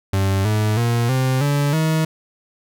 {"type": "tone with pitch steps", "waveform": "40% pulse", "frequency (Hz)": [97, 107.01, 118.05, 130.23, 143.67, 158.49], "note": ["G2", "A2", "A#2", "C3", "D3", "D#3"], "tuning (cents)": [-18, -48, 22, -8, -38, 32], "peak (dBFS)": -15, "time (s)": [0.13, 2.05], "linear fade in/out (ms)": 5, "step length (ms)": 320, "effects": []}